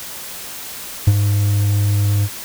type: tone with ADSR envelope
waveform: triangle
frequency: 101.9 Hz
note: G#2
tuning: 32 cents flat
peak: -3 dBFS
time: 1.07-2.29 s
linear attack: 7 ms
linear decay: 46 ms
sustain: -8 dB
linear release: 53 ms
effects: white hiss -31 dBFS RMS until 2.44 s